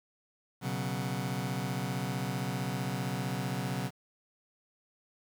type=chord; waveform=sawtooth; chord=B suspended second; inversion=none; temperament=just; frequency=123.47 / 138.9 / 185.21 Hz; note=B2 / C#3 / F#3; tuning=0 / +4 / +2 cents; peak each=-32 dBFS; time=0.61-3.91 s; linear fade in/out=50 ms; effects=9-bit